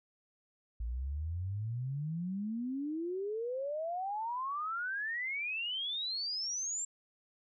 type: exponential sweep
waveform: sine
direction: up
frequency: 55 to 7510 Hz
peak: -34 dBFS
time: 0.8-6.85 s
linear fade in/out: 5 ms
effects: none